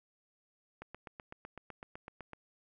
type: click train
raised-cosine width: 0.5 ms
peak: -30 dBFS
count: 13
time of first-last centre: 0.82-2.333 s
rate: 7.93 Hz
effects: none